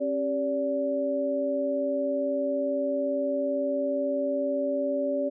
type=tone cluster; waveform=sine; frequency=271.4 / 393.8 / 576 Hz; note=C#4 / G4 / D5; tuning=-36 / +8 / -34 cents; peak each=-30 / -35 / -26 dBFS; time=0-5.3 s; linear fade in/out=20 ms; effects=none